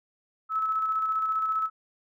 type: tone with tremolo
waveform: sine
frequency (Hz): 1300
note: E6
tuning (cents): -24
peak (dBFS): -23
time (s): 0.49-1.7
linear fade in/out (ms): 50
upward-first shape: square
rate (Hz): 15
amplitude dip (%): 30
effects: none